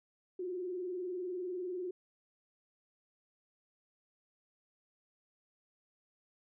sine tone with vibrato, 362.2 Hz, F#4, 37 cents flat, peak -36 dBFS, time 0.39-1.91 s, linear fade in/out 5 ms, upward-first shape sine, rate 20 Hz, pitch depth 75 cents each way, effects none

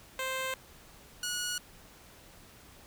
10% pulse tone pair in turn, 523.3 / 1454.7 Hz, C5 / F#6, 0 / -30 cents, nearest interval octave + tritone, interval 1770 cents, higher second, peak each -24 dBFS, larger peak neither, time 0.19-0.54 / 1.23-1.58 s, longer neither, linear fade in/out 2 ms, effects pink hiss -55 dBFS RMS until 2.86 s

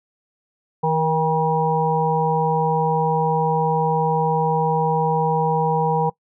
harmonic tone with a mistuned harmonic, 160 Hz, D#3, 49 cents sharp, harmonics 1 / 3 / 5 / 6, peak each -22 / -22 / -22 / -22 dBFS, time 0.83-6.1 s, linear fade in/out 10 ms, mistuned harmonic 3, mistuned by -21 cents, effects noise-tail reverb RT60 0.1 s tail -22 dB re dry

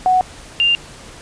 sine tone pair in turn, 740 / 2794 Hz, F#5 / F7, 0 / 0 cents, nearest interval octave + major seventh, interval 2300 cents, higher second, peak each -10 / -11 dBFS, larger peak first, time 0.06-0.21 / 0.6-0.75 s, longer neither, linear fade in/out 0 ms, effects pink hiss -38 dBFS RMS until 1.21 s + resampled to 22050 Hz

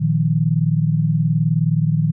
sine chord, Bb suspended fourth, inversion none, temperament equal, 116.54 / 155.56 / 174.61 Hz, Bb2 / Eb3 / F3, 0 / 0 / 0 cents, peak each -21 / -16 / -22 dBFS, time 0-2.12 s, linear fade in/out 20 ms, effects none

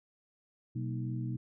harmonic tone with a mistuned harmonic, 62.8 Hz, B1, 30 cents sharp, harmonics 2 / 3 / 4 / 5, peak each -34 / -43 / -42 / -43 dBFS, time 0.75-1.37 s, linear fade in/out 10 ms, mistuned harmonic 4, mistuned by -140 cents, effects none

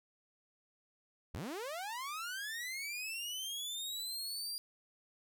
sawtooth linear sweep, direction up, 55 to 4802 Hz, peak -36 dBFS, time 1.34-4.58 s, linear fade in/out 0 ms, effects none

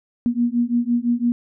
sine beating tone pair, 236.2 / 242.1 Hz, A#3 / B3, +23 / -34 cents, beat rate 5.9 Hz, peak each -20 dBFS, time 0.26-1.32 s, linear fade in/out 0 ms, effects none

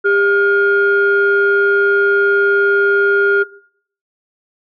sine tone pair together, 400 / 1419.3 Hz, G4 / F6, +35 / +28 cents, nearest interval octave + minor seventh, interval 2193 cents, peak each -12 dBFS, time 0.04-3.44 s, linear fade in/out 20 ms, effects noise-tail reverb RT60 0.6 s tail -20 dB re dry + tanh soft clip ceiling -4 dBFS

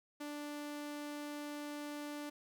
sawtooth tone, 293.7 Hz, D4, in tune, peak -38 dBFS, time 0.2-2.3 s, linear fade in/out 10 ms, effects none

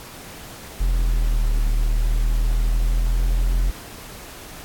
triangle linear two-way sweep, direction down then up, 43.65 to 37.39 to 43.11 Hz, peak -14 dBFS, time 0.8-3.71 s, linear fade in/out 10 ms, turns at 1.54 s, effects pink hiss -39 dBFS RMS until 4.64 s + AAC 64 kbps

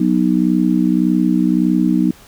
harmonic tone, 61.74 Hz, B1, in tune, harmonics 3 / 4 / 5, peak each -16 / -16 / -16 dBFS, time 0-2.11 s, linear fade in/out 5 ms, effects pink hiss -44 dBFS RMS until 2.27 s

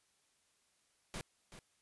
pink noise with echo, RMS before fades -43 dBFS, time 1.14-1.21 s, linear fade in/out 0 ms, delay 380 ms, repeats 1, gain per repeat -11 dB, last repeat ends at 1.59 s, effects white hiss -75 dBFS RMS until 1.81 s + resampled to 24000 Hz

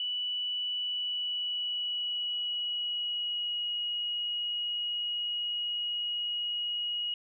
sine tone with pitch glide, 2960 to 2896 Hz, F#7 to F#7, 0 to -38 cents, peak -30 dBFS, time 0-7.14 s, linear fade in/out 2 ms, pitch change -38 cents, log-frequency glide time 0.77-3.74 s, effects none

